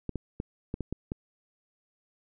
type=clicks; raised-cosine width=3 ms; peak=-19 dBFS; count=7; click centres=0.093 / 0.157 / 0.401 / 0.741 / 0.807 / 0.926 / 1.119 s; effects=none